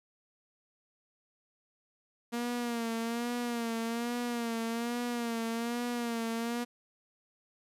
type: tone with vibrato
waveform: sawtooth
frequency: 234.8 Hz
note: A#3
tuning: 13 cents sharp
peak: -28 dBFS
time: 2.32-6.65 s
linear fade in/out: 20 ms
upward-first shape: sine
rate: 1.2 Hz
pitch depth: 54 cents each way
effects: resampled to 32000 Hz + 11-bit